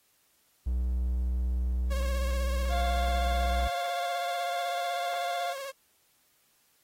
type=tone; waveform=triangle; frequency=61.74 Hz; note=B1; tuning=in tune; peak=-24 dBFS; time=0.66-3.68 s; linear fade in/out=10 ms
type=tone with vibrato; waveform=sawtooth; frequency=546 Hz; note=C#5; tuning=26 cents flat; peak=-32 dBFS; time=1.9-5.72 s; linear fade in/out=20 ms; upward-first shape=triangle; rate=16 Hz; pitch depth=57 cents each way
type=harmonic tone; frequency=698.5 Hz; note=F5; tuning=in tune; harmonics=1 / 2 / 3 / 5 / 6; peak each=-30 / -42 / -44 / -43 / -53 dBFS; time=2.69-5.55 s; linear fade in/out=50 ms
effects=white hiss -68 dBFS RMS until 6.83 s + AAC 48 kbps